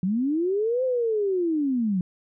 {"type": "linear two-way sweep", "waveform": "sine", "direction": "up then down", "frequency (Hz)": [174.3, 523.3, 174.3], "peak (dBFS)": -21, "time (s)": [0.03, 2.01], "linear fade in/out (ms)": 2, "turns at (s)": 0.84, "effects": []}